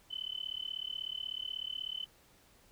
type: tone with amplitude modulation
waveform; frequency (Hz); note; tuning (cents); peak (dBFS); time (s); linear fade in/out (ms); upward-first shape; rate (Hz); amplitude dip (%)
sine; 3033; F#7; +42; -33; 0.1-2.06; 20; sine; 36.3; 100
effects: pink hiss -64 dBFS RMS until 2.71 s